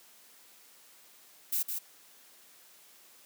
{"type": "noise with echo", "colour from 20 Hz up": "violet", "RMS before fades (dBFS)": -30, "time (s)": [1.52, 1.63], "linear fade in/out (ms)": 10, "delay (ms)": 160, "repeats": 1, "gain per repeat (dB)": -5, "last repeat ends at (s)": 1.79, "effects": ["white hiss -58 dBFS RMS until 3.25 s", "high-pass 200 Hz 12 dB/octave"]}